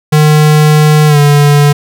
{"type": "tone with pitch glide", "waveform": "square", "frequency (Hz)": [152.1, 145.32], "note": ["D#3", "D3"], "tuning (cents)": [-39, -18], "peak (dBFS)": -4, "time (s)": [0.12, 1.73], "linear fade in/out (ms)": 10, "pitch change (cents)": -79, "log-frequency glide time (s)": [1.07, 1.18], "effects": []}